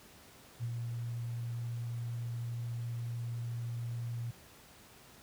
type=tone with ADSR envelope; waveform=sine; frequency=118.2 Hz; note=A#2; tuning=24 cents sharp; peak=-32 dBFS; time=0.59-4.31 s; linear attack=43 ms; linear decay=54 ms; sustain=-3 dB; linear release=7 ms; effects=pink hiss -57 dBFS RMS until 5.22 s + high-pass 60 Hz 12 dB/octave